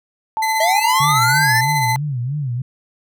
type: tone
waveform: sine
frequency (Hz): 880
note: A5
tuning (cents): 0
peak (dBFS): -17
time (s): 0.37-1.96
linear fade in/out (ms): 0
type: tone with tremolo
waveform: sawtooth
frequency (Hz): 2035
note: C7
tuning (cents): -49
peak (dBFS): -15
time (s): 0.42-1.96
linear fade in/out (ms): 5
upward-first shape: sine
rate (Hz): 15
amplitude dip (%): 45
type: linear sweep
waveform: square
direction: up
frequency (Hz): 622.3 to 1810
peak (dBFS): -16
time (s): 0.6-1.61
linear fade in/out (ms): 5
type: tone with vibrato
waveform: sine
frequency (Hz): 134.1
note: C3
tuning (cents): +43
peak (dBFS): -19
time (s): 1-2.62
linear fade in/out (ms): 5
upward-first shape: sine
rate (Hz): 3.1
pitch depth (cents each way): 200
effects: none